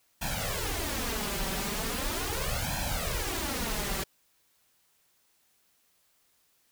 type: noise with flanger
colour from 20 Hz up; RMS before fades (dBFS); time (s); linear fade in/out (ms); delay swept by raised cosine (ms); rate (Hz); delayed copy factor
pink; -32; 0.21-4.04; 10; 1.2 to 5.2; 0.39; +0.9
effects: white hiss -69 dBFS RMS until 6.71 s